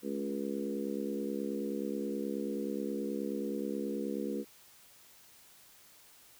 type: harmonic tone with a mistuned harmonic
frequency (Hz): 69.4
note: C#2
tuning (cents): +3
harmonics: 3 / 4 / 5 / 6 / 7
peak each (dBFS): -38 / -39 / -40 / -41 / -41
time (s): 0.02-4.45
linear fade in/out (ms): 50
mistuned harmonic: 3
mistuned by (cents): +18
effects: white hiss -59 dBFS RMS until 6.39 s